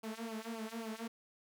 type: tone with flanger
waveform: sawtooth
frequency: 224.4 Hz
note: A3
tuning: 34 cents sharp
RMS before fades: -43 dBFS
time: 0.03-1.08 s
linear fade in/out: 10 ms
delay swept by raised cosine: 0.51 to 4.41 ms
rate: 3.7 Hz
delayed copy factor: -1
effects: none